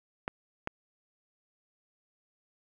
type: clicks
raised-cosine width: 0.5 ms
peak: -17 dBFS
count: 2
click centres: 0.279 / 0.674 s
effects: 9-bit